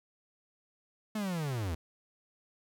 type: linear sweep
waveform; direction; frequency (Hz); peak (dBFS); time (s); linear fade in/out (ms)
45% pulse; down; 220 to 75; -32; 1.15-1.75; 5
effects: none